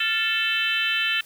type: harmonic tone with a mistuned harmonic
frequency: 440 Hz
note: A4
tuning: in tune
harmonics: 3 / 4 / 5 / 6 / 7 / 8 / 9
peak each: -31 / -27 / -35 / -25 / -26 / -35 / -35 dBFS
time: 0-1.21 s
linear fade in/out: 5 ms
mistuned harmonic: 3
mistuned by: +87 cents
effects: white hiss -50 dBFS RMS until 1.25 s